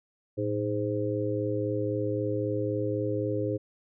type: harmonic tone with a mistuned harmonic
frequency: 103.83 Hz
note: G#2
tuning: in tune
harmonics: 1 / 3 / 4 / 5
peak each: -32 / -32 / -32 / -32 dBFS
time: 0.37-3.58 s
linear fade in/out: 20 ms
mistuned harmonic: 1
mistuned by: +130 cents
effects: none